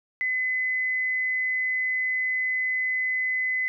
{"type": "tone", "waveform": "sine", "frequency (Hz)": 2025, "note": "B6", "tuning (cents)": 43, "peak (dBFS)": -23, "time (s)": [0.21, 3.68], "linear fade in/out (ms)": 0, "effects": []}